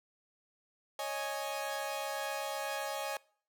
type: chord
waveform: sawtooth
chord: C# suspended second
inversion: none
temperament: equal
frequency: 554.4 / 622.3 / 830.6 Hz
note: C#5 / D#5 / G#5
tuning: 0 / 0 / 0 cents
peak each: -36 / -37 / -35 dBFS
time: 0.99-3.17 s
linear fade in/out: 2 ms
effects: noise-tail reverb RT60 0.5 s tail -23 dB re dry